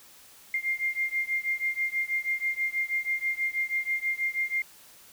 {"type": "beating tone pair", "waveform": "sine", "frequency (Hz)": [2108, 2114.2], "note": ["C7", "C7"], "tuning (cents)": [12, 17], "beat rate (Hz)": 6.2, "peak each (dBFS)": [-29, -30], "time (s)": [0.54, 4.62], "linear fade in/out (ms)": 2, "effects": ["white hiss -53 dBFS RMS until 5.12 s"]}